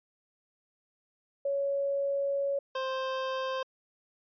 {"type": "tone pair in turn", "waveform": ["sine", "25% pulse"], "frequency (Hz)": [558, 524.6], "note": ["C#5", "C5"], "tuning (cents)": [11, 4], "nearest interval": "minor second", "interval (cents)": 107, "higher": "first", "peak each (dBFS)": -27, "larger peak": "neither", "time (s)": [[1.45, 2.59], [2.75, 3.63]], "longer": "first", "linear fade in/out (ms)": 5, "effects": ["resampled to 11025 Hz"]}